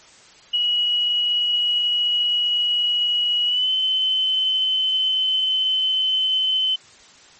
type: tone with pitch glide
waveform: sine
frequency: 2914 to 3054 Hz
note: F#7 to G7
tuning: -27 to -46 cents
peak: -17 dBFS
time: 0.53-6.76 s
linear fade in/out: 10 ms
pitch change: +81 cents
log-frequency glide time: 3.46-3.7 s
effects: white hiss -48 dBFS RMS until 7.39 s + MP3 32 kbps